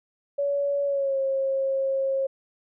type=tone with pitch glide; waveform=sine; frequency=566 to 539.2 Hz; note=C#5 to C#5; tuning=+36 to -48 cents; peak=-22 dBFS; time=0.38-2.27 s; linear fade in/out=10 ms; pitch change=-84 cents; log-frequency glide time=0.85-1.18 s; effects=none